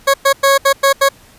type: tone bursts at uneven times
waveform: 20% pulse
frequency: 550 Hz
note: C#5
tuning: 14 cents flat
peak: -3 dBFS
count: 6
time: 0.07-0.14 / 0.25-0.33 / 0.43-0.58 / 0.65-0.73 / 0.83-0.93 / 1.01-1.09 s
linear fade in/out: 10 ms
effects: pink hiss -45 dBFS RMS until 1.38 s + resampled to 32000 Hz